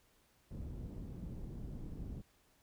pink low-pass noise, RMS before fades -45 dBFS, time 0.5-2.22 s, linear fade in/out 20 ms, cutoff 240 Hz, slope 12 dB/octave, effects pink hiss -71 dBFS RMS until 2.62 s

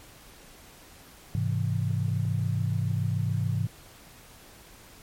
sine chord, Ab augmented, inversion none, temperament equal, 103.83 / 130.81 / 164.81 Hz, Ab2 / C3 / E3, 0 / 0 / 0 cents, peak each -27 / -29 / -31 dBFS, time 1.35-3.67 s, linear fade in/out 0 ms
clicks, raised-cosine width 2 ms, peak -36 dBFS, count 6, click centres 1.908 / 2.083 / 2.252 / 2.392 / 2.915 / 3.296 s
effects pink hiss -51 dBFS RMS until 5.02 s + MP3 64 kbps

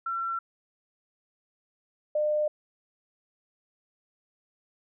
sine tone pair in turn, 1354 / 603.1 Hz, E6 / D5, +46 / +46 cents, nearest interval octave + major second, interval 1400 cents, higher first, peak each -28 / -23 dBFS, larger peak second, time 0.06-0.39 / 2.15-2.48 s, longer neither, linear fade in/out 5 ms, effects none

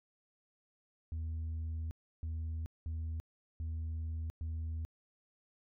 sine tone bursts at uneven times, 80.5 Hz, E2, 41 cents flat, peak -33 dBFS, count 5, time 1.12-1.91 / 2.23-2.66 / 2.86-3.2 / 3.6-4.3 / 4.41-4.85 s, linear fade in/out 0 ms, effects tanh soft clip ceiling -35 dBFS

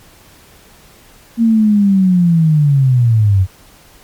sine linear sweep, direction down, 233.1 to 90.4 Hz, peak -7 dBFS, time 1.37-3.47 s, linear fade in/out 50 ms, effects pink hiss -44 dBFS RMS until 4.03 s + MP3 96 kbps

